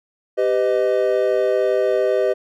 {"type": "chord", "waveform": "triangle", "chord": "G augmented", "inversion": "none", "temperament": "equal with one note detuned", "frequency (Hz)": [392, 504.6, 622.3], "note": ["G4", "B4", "D#5"], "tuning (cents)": [0, 37, 0], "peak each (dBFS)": -18, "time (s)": [0.37, 2.34], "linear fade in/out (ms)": 20, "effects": []}